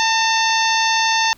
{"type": "harmonic tone with a mistuned harmonic", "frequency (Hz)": 892, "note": "A5", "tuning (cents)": 23, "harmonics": [1, 2, 3, 4, 5, 6, 7], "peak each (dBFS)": [-18, -21, -23, -24, -25, -26, -26], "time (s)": [0, 1.33], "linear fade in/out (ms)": 0, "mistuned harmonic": 2, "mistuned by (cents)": 32, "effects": ["pink hiss -50 dBFS RMS until 1.37 s"]}